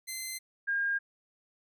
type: tone pair in turn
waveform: 10% pulse / sine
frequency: 2066 / 1615.3 Hz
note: C7 / G#6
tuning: -22 / -49 cents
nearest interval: major third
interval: 427 cents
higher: first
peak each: -27 dBFS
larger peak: neither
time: 0.07-0.39 / 0.67-0.99 s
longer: neither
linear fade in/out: 20 ms
effects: none